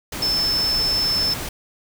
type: tone in noise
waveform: sine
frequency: 5274 Hz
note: E8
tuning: in tune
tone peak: -18 dBFS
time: 0.22-1.34 s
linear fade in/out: 5 ms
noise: pink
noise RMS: -29 dBFS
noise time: 0.12-1.49 s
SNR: +8 dB
effects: none